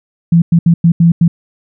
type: tone bursts at uneven times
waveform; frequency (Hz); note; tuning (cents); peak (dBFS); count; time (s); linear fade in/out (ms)
sine; 168.3; E3; +36; -4; 6; 0.32-0.42 / 0.52-0.59 / 0.66-0.74 / 0.84-0.92 / 1-1.12 / 1.21-1.28; 5
effects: none